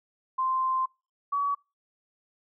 sine tone pair in turn, 1043 / 1134.3 Hz, C6 / C#6, -6 / +39 cents, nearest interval minor second, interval 145 cents, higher second, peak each -24 dBFS, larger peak neither, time 0.38-0.86 / 1.32-1.55 s, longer first, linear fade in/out 10 ms, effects noise-tail reverb RT60 0.3 s tail -26 dB re dry

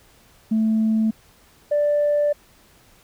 sine tone pair in turn, 220 / 587.3 Hz, A3 / D5, 0 / 0 cents, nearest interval octave + perfect fourth, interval 1700 cents, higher second, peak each -15 dBFS, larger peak neither, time 0.51-1.11 / 1.71-2.33 s, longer second, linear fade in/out 10 ms, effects tanh soft clip ceiling -13 dBFS + pink hiss -54 dBFS RMS until 3.03 s

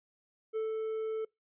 triangle tone with ADSR envelope, 440.1 Hz, A4, in tune, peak -28 dBFS, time 0.53-1.25 s, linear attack 33 ms, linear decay 150 ms, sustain -2 dB, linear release 6 ms, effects noise-tail reverb RT60 0.2 s tail -26 dB re dry + resampled to 8000 Hz

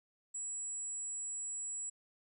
sine tone, 7800 Hz, B8, 23 cents flat, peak -38 dBFS, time 0.34-1.9 s, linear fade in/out 10 ms, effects 13-bit

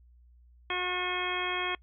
harmonic tone with a mistuned harmonic, 362 Hz, F#4, 38 cents flat, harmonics 1 / 2 / 3 / 4 / 5 / 6 / 7 / 9, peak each -37 / -39 / -36 / -40 / -39 / -36 / -38 / -37 dBFS, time 0.7-1.75 s, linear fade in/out 2 ms, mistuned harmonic 5, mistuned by -19 cents, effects noise-tail reverb RT60 0.1 s tail -25 dB re dry + added 60 Hz sine -55 dBFS peak until 1.82 s

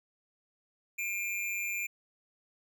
square tone with amplitude modulation, 2386 Hz, D7, 27 cents sharp, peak -30 dBFS, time 0.98-1.87 s, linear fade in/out 10 ms, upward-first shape sine, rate 195 Hz, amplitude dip 65%, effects none

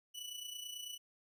sawtooth tone with amplitude modulation, 2960 Hz, F#7, in tune, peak -38 dBFS, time 0.14-0.98 s, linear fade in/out 20 ms, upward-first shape sine, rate 29.1 Hz, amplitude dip 60%, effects none

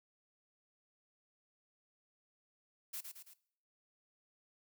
blue noise with echo, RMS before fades -43 dBFS, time 2.93-3.01 s, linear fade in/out 10 ms, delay 110 ms, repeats 3, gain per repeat -5 dB, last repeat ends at 3.34 s, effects noise-tail reverb RT60 0.6 s tail -19 dB re dry

